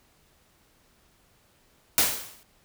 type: noise with exponential decay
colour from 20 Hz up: white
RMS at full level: -18 dBFS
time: 1.98-2.43 s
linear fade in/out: 0 ms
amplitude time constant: 97 ms
effects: pink hiss -63 dBFS RMS until 2.64 s